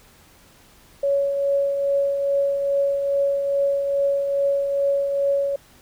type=tone with tremolo; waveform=sine; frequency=559 Hz; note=C#5; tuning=14 cents sharp; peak=-16 dBFS; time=1.03-5.56 s; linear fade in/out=5 ms; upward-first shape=triangle; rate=2.4 Hz; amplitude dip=45%; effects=pink hiss -52 dBFS RMS until 5.81 s